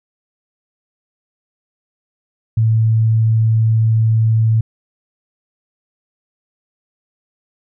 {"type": "tone", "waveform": "sine", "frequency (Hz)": 111.6, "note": "A2", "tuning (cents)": 25, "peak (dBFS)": -10, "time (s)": [2.57, 4.61], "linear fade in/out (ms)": 5, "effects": []}